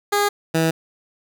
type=tone pair in turn; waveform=15% pulse; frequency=409.1 / 162.35 Hz; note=G#4 / E3; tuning=-26 / -26 cents; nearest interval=octave + major third; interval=1600 cents; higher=first; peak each=-10 dBFS; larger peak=neither; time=0.12-0.29 / 0.54-0.71 s; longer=neither; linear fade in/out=10 ms; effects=none